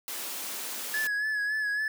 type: high-pass noise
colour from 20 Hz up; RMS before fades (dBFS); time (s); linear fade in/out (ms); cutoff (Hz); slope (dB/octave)
white; -36; 0.08-1.07; 0; 200; 96
type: tone with vibrato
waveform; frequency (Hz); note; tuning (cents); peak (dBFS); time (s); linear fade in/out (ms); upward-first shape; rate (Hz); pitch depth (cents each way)
triangle; 1700; G#6; +40; -25; 0.94-1.88; 2; sine; 3.6; 43
effects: none